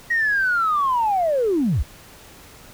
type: linear sweep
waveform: sine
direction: down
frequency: 1900 to 43.65 Hz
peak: -16 dBFS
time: 0.1-1.83 s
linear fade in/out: 10 ms
effects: tanh soft clip ceiling -12 dBFS + pink hiss -45 dBFS RMS until 2.73 s